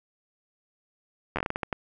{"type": "slowing click train", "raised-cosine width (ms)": 0.5, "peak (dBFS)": -13, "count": 10, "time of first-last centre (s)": [1.36, 1.728], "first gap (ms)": 11, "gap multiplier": 1.31, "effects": []}